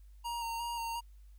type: tone with vibrato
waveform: square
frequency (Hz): 932.3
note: A#5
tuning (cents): 0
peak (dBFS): -36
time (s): 0.24-1.01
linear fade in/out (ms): 20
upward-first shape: square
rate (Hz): 2.8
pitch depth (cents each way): 20
effects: added 50 Hz sine -52 dBFS peak until 1.38 s + white hiss -75 dBFS RMS until 1.38 s